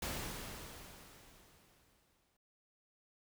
pink noise with exponential decay, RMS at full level -39 dBFS, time 0.02-2.37 s, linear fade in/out 5 ms, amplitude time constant 510 ms, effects none

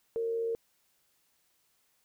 sine tone with frequency modulation, 459 Hz, A#4, 27 cents flat, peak -29 dBFS, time 0.16-0.55 s, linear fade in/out 0 ms, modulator 86.1 Hz, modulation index 0.24, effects white hiss -72 dBFS RMS until 2.04 s

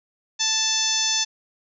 harmonic tone, 880 Hz, A5, in tune, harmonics 1 / 2 / 3 / 4 / 5 / 6 / 7 / 8, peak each -35 / -33 / -32 / -26 / -29 / -26 / -24 / -33 dBFS, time 0.39-1.25 s, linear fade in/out 20 ms, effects none

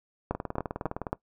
two click trains, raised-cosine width 1 ms, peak -13 / -18 dBFS, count 4 / 15, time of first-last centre 0.31-1.13 / 0.35-1.068 s, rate 3.66 / 19.5 Hz, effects noise-tail reverb RT60 0.1 s tail -20 dB re dry

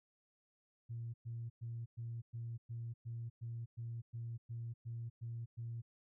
sine tone bursts, 116.54 Hz, A#2, in tune, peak -40 dBFS, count 14, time 0.89-5.82 s, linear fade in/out 20 ms, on 250 ms, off 110 ms, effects tanh soft clip ceiling -36 dBFS

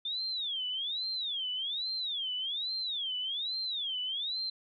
sine tone with vibrato, 3520 Hz, A7, in tune, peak -32 dBFS, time 0.05-4.5 s, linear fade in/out 5 ms, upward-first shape sine, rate 1.2 Hz, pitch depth 290 cents each way, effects none

